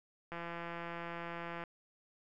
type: click train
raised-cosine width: 0.5 ms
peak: -28 dBFS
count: 225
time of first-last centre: 0.32-1.638 s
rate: 170 Hz
effects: none